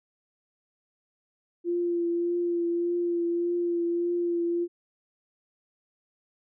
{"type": "tone with vibrato", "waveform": "sine", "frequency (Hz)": 345, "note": "F4", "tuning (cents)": -21, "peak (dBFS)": -24, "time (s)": [1.64, 4.68], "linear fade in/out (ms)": 50, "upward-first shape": "triangle", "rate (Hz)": 1.7, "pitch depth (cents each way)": 22, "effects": []}